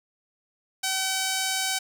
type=tone; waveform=5% pulse; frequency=763 Hz; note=G5; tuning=47 cents flat; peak=-13 dBFS; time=0.83-1.79 s; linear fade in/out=10 ms; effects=none